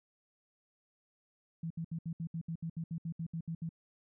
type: tone bursts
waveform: sine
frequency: 164.81 Hz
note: E3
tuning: in tune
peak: -35 dBFS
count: 15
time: 1.63-3.692 s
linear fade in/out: 5 ms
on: 74 ms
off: 68 ms
effects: none